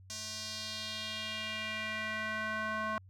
square tone with band-pass filter sweep, 216.8 Hz, A3, 25 cents flat, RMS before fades -38 dBFS, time 0.1-2.98 s, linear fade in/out 0 ms, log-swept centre 6000 to 1200 Hz, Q 2.3, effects added 94 Hz sine -53 dBFS peak until 3.09 s

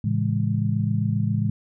sine chord, A major seventh, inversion none, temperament just, 110 / 137.5 / 165 / 206.2 Hz, A2 / C#3 / E3 / G#3, 0 / -14 / +2 / -12 cents, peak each -23 / -27 / -28 / -26 dBFS, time 0.04-1.5 s, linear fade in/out 5 ms, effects none

